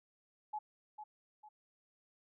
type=tone with echo; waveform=sine; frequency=849 Hz; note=G#5; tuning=38 cents sharp; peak=-37 dBFS; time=0.53-0.59 s; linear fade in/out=10 ms; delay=450 ms; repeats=2; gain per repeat=-8 dB; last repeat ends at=1.49 s; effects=none